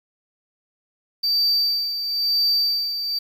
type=tone with tremolo; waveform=triangle; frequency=4642 Hz; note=D8; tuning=21 cents flat; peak=-15 dBFS; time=1.23-3.19 s; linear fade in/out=10 ms; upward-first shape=sine; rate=1 Hz; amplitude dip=60%; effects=8-bit